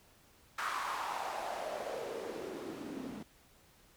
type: noise with band-pass filter sweep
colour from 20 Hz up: white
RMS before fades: -40 dBFS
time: 0.58-3.23 s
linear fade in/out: 5 ms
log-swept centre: 1300 to 230 Hz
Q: 3.5
effects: pink hiss -64 dBFS RMS until 3.96 s